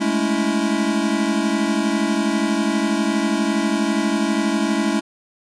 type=chord; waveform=square; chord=A major seventh; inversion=third; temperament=equal with one note detuned; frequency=207.7 / 220 / 282.5 / 329.6 Hz; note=G#3 / A3 / C#4 / E4; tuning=0 / 0 / +33 / 0 cents; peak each=-24 dBFS; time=0-5.01 s; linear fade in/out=20 ms; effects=resampled to 22050 Hz